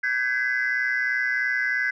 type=tone cluster; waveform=sine; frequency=1532 / 1655 / 2024 Hz; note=G6 / G#6 / B6; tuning=-40 / -6 / +42 cents; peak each=-25 dBFS; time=0.03-1.91 s; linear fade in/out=10 ms; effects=tanh soft clip ceiling -16 dBFS